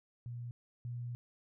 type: tone pair in turn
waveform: sine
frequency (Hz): 120 / 120.76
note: B2 / B2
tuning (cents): -49 / -38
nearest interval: unison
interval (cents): 11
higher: second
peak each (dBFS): -40 / -38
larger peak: second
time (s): 0.26-0.51 / 0.85-1.15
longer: second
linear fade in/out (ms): 0
effects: none